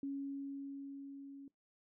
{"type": "tone with level ramp", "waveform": "sine", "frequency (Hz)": 277.2, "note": "C#4", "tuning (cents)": 0, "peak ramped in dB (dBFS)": [-37, -49], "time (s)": [0.03, 1.48], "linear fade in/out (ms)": 2, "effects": ["noise-tail reverb RT60 0.2 s tail -21 dB re dry"]}